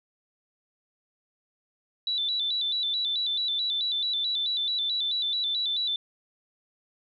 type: tone with vibrato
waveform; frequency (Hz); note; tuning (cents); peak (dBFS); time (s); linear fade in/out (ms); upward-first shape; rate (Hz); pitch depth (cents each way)
sine; 3725; A#7; -2; -25; 2.07-5.96; 2; square; 4.6; 90
effects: none